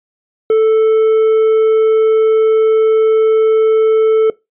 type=tone; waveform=triangle; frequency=440 Hz; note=A4; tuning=in tune; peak=-5 dBFS; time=0.5-4.3 s; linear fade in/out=2 ms; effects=noise-tail reverb RT60 0.2 s tail -21 dB re dry + resampled to 8000 Hz